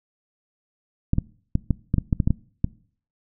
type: clicks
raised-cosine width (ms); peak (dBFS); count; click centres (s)
5; -7; 11; 1.134 / 1.184 / 1.554 / 1.707 / 1.941 / 1.983 / 2.128 / 2.202 / 2.275 / 2.306 / 2.644
effects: noise-tail reverb RT60 0.5 s tail -22 dB re dry